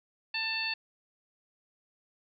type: harmonic tone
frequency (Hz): 890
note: A5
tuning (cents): +20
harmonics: 1 / 2 / 3 / 4 / 5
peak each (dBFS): -43 / -38 / -33 / -42 / -35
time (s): 0.34-0.74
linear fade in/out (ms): 5
effects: none